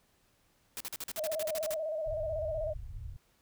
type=noise bursts; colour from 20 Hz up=white; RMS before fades=-39 dBFS; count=13; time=0.77-1.74 s; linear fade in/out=0 ms; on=34 ms; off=44 ms
type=tone with vibrato; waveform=sine; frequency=627 Hz; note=D#5; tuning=13 cents sharp; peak=-32 dBFS; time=1.17-2.74 s; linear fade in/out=20 ms; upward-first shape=square; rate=16 Hz; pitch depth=54 cents each way
type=low-pass noise; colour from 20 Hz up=pink; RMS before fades=-42 dBFS; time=2.06-3.17 s; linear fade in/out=10 ms; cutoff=120 Hz; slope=48 dB/octave
effects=pink hiss -70 dBFS RMS until 3.41 s